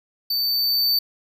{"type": "tone with level ramp", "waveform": "square", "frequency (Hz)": 4563, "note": "C#8", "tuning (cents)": 49, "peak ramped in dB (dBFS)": [-21, -17], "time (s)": [0.3, 0.99], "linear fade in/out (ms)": 5, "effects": []}